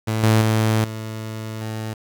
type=tone with level steps; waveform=sawtooth; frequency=110 Hz; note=A2; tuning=in tune; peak=-16 / -9 / -12 / -24 / -22 dBFS; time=0.07-1.94 s; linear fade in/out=10 ms; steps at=0.23 / 0.41 / 0.84 / 1.61 s; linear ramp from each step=5 ms; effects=7-bit